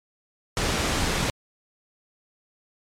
pink noise, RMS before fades -24 dBFS, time 0.57-1.3 s, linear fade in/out 0 ms, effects low-pass 8000 Hz 12 dB/octave + MP3 96 kbps

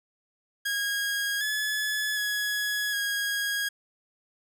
sawtooth tone with pitch steps, 1638 / 1711 / 1680 / 1642 Hz, G#6 / A6 / G#6 / G#6, -24 / -49 / +19 / -20 cents, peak -23 dBFS, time 0.65-3.69 s, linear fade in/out 10 ms, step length 760 ms, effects none

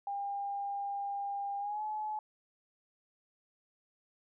sine tone with pitch glide, 802 to 854.6 Hz, G5 to G#5, +39 to +49 cents, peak -34 dBFS, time 0.07-2.19 s, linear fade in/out 2 ms, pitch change +110 cents, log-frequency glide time 1.59-1.82 s, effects none

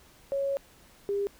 sine tone pair in turn, 553 / 401.9 Hz, C#5 / G4, -4 / +43 cents, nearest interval tritone, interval 553 cents, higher first, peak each -26 dBFS, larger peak neither, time 0.32-0.57 / 1.09-1.27 s, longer first, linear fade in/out 0 ms, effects pink hiss -57 dBFS RMS until 1.39 s

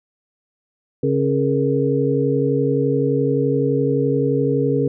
sine tone cluster, 139.6 / 273.3 / 418.5 / 470.2 Hz, C#3 / C#4 / G#4 / A#4, +13 / -24 / +13 / +15 cents, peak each -21 dBFS, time 1.03-4.88 s, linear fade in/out 5 ms, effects none

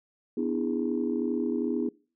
sine chord, E dominant seventh, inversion second, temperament just, 247.2 / 296.7 / 329.6 / 412 Hz, B3 / D4 / E4 / G#4, +2 / +18 / 0 / -14 cents, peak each -29 / -32 / -31 / -32 dBFS, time 0.37-1.89 s, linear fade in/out 5 ms, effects noise-tail reverb RT60 0.4 s tail -24 dB re dry + tanh soft clip ceiling -16 dBFS

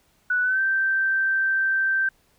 sine tone with pitch glide, 1480 to 1561.7 Hz, F#6 to G6, 0 to -7 cents, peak -19 dBFS, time 0.3-2.09 s, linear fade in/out 5 ms, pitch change +93 cents, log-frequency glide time 0.42-0.61 s, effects pink hiss -63 dBFS RMS until 2.38 s

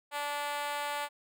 5% pulse tone with high-pass filter, 290.5 Hz, D4, 19 cents flat, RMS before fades -35 dBFS, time 0.11-1.09 s, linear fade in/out 50 ms, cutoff 730 Hz, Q 5.2, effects none

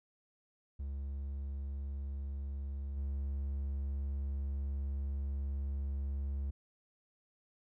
triangle tone with level steps, 69.3 Hz, C#2, in tune, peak -35 / -32 dBFS, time 0.79-6.51 s, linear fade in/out 10 ms, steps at 2.96 s, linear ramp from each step 20 ms, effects none

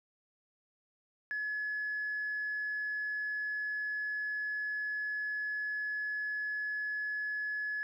sine tone, 1702 Hz, G#6, 42 cents sharp, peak -32 dBFS, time 1.31-7.83 s, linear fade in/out 0 ms, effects tanh soft clip ceiling -29 dBFS + 12-bit

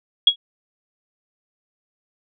sine tone with exponential decay, 3322 Hz, G#7, in tune, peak -5 dBFS, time 0.27-0.36 s, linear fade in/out 5 ms, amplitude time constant 18 ms, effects none

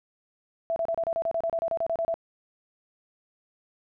sine tone bursts, 664 Hz, E5, 12 cents sharp, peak -24 dBFS, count 16, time 0.7-2.141 s, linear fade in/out 0 ms, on 61 ms, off 31 ms, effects none

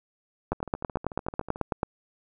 two click trains, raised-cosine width 1 ms, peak -24 / -11 dBFS, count 15 / 13, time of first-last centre 0.53-1.559 / 0.52-1.831 s, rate 13.6 / 9.15 Hz, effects none

